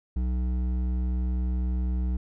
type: tone with hard clipping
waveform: triangle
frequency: 62 Hz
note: B1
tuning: 7 cents sharp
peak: -26 dBFS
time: 0.16-2.17 s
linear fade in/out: 5 ms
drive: 13 dB
effects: none